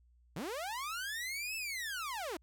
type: linear two-way sweep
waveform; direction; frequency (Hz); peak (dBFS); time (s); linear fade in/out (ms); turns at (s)
sawtooth; up then down; 130.81 to 2655 to 289.8; -34; 0.36-2.37; 5; 1.56
effects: added 60 Hz sine -63 dBFS peak until 2.42 s